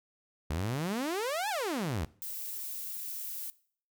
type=exponential two-way sweep; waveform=sawtooth; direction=up then down; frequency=70.6 to 894 to 70.6 Hz; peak=-27 dBFS; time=0.5-2.05 s; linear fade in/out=5 ms; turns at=1.49 s
type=noise; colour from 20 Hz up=violet; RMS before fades=-39 dBFS; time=2.22-3.5 s; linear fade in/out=0 ms
effects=noise-tail reverb RT60 0.5 s tail -20 dB re dry